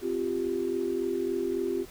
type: chord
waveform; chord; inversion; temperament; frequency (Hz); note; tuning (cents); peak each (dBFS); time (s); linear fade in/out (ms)
sine; C suspended fourth; none; just; 261.6 / 348.8 / 392.4; C4 / F4 / G4; 0 / -2 / +2; -35 / -30 / -30; 0.01-1.86; 50
effects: pink hiss -50 dBFS RMS until 1.9 s